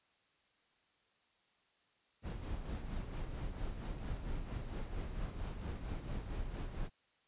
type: noise with tremolo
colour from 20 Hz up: brown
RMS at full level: -39 dBFS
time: 2.22-6.9 s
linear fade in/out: 50 ms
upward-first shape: sine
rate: 4.4 Hz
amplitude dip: 50%
effects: white hiss -74 dBFS RMS until 7.27 s + resampled to 8000 Hz